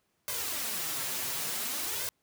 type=noise with flanger; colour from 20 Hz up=white; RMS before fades=-34 dBFS; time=0.28-2.09 s; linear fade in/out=0 ms; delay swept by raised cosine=1.9 to 7.9 ms; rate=0.56 Hz; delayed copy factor=+0.8; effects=pink hiss -75 dBFS RMS until 2.22 s + high-pass 80 Hz 12 dB/octave